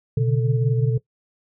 sine tone cluster, 122.3 / 140.3 / 146.2 / 441.1 Hz, B2 / C#3 / D3 / A4, -16 / +21 / -7 / +4 cents, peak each -19 / -24 / -27 / -27 dBFS, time 0.17-0.98 s, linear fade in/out 5 ms, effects noise-tail reverb RT60 0.1 s tail -18 dB re dry

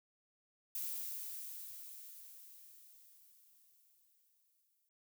violet noise with exponential decay, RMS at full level -40 dBFS, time 0.75-4.89 s, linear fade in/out 2 ms, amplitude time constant 900 ms, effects none

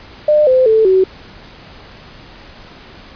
sine tone with pitch steps, 602 / 515.1 / 440.7 / 377.1 Hz, D5 / C5 / A4 / F#4, +43 / -27 / +3 / +33 cents, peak -7 dBFS, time 0.28-1.04 s, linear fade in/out 5 ms, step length 190 ms, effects pink hiss -38 dBFS RMS until 3.15 s + resampled to 11025 Hz

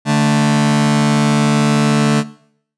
sawtooth tone pair together, 146.83 / 220.2 Hz, D3 / A3, 0 / +2 cents, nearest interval perfect fifth, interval 702 cents, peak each -10 dBFS, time 0.05-2.24 s, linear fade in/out 50 ms, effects noise-tail reverb RT60 0.6 s tail -18 dB re dry + resampled to 22050 Hz

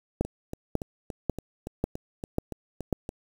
two click trains, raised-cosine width 2 ms, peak -11 / -21 dBFS, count 6 / 11, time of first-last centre 0.21-2.927 / 0.25-3.091 s, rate 1.84 / 3.52 Hz, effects 7-bit

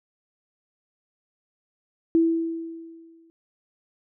sine tone with exponential decay, 329.6 Hz, E4, in tune, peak -14 dBFS, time 2.15-3.3 s, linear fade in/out 0 ms, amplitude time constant 250 ms, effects none

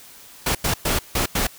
pink noise bursts at uneven times, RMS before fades -21 dBFS, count 5, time 0.46-0.55 / 0.64-0.74 / 0.85-0.99 / 1.15-1.26 / 1.35-1.47 s, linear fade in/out 5 ms, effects white hiss -45 dBFS RMS until 1.58 s

